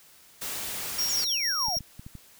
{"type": "noise", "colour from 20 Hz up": "white", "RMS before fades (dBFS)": -34, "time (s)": [0.41, 1.25], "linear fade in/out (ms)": 10}
{"type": "tone with tremolo", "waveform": "45% pulse", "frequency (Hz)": 5588, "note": "F8", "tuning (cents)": 0, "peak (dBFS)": -25, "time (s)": [0.98, 1.79], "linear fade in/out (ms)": 10, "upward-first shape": "sine", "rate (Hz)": 6.5, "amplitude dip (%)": 30}
{"type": "exponential sweep", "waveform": "sine", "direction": "down", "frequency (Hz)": [7380, 640], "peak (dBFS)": -31, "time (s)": [1.09, 1.76], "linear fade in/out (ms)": 5}
{"type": "clicks", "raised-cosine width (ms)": 5, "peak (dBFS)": -29, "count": 6, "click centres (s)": [1.684, 1.769, 1.807, 1.995, 2.065, 2.153]}
{"effects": ["white hiss -55 dBFS RMS until 2.39 s"]}